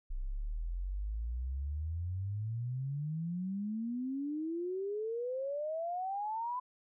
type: exponential sweep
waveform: sine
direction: up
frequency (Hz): 30.7 to 1013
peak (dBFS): -34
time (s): 0.1-6.6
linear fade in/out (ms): 10
effects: none